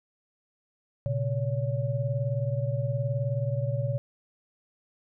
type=tone cluster; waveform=sine; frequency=117.6 / 136.6 / 566 Hz; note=A#2 / C#3 / C#5; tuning=+16 / -25 / +36 cents; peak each=-28 / -30 / -33 dBFS; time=1.06-3.98 s; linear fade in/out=0 ms; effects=none